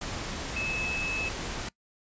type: tone in noise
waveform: sine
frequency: 2595 Hz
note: E7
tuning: 28 cents flat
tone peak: -30 dBFS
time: 0.56-1.29 s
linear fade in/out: 5 ms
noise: pink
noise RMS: -35 dBFS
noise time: 0.01-1.69 s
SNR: +2 dB
effects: noise-tail reverb RT60 0.1 s tail -22 dB re dry + resampled to 16000 Hz